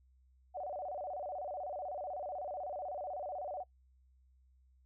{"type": "tone with vibrato", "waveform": "sine", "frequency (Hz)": 659.3, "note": "E5", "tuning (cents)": 0, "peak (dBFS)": -38, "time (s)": [0.54, 3.64], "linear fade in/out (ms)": 20, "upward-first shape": "square", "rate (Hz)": 16, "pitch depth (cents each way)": 200, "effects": ["noise-tail reverb RT60 0.1 s tail -22 dB re dry", "added 64 Hz sine -64 dBFS peak until 4.85 s"]}